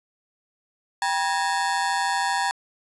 30% pulse ring-modulated tone, 875 Hz, A5, 10 cents flat, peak -16 dBFS, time 1.02-2.51 s, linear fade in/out 0 ms, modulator 86.5 Hz, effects resampled to 24000 Hz + 9-bit

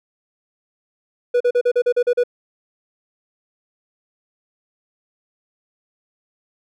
triangle tone bursts, 487.8 Hz, B4, 21 cents flat, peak -11 dBFS, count 9, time 1.34-2.237 s, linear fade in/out 10 ms, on 65 ms, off 39 ms, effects none

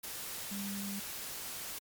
sine tone in noise, 199.6 Hz, G3, 32 cents sharp, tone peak -38 dBFS, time 0.51-1 s, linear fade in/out 10 ms, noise white, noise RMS -42 dBFS, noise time 0.03-1.79 s, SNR +1 dB, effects MP3 96 kbps

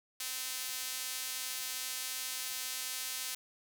sawtooth tone with high-pass filter, 257.3 Hz, C4, 29 cents flat, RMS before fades -39 dBFS, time 0.2-3.35 s, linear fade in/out 5 ms, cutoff 3900 Hz, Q 0.5, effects none

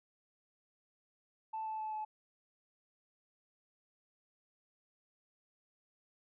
sine tone with pitch steps, 880 / 873.4 / 866.9 / 860.4 Hz, A5 / A5 / A5 / A5, 0 / -13 / -26 / -39 cents, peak -36 dBFS, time 1.53-2.05 s, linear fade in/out 10 ms, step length 130 ms, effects tanh soft clip ceiling -33 dBFS

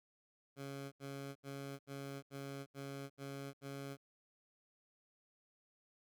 15% pulse tone bursts, 138.59 Hz, C#3, in tune, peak -38 dBFS, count 8, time 0.56-3.972 s, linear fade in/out 50 ms, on 360 ms, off 76 ms, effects none

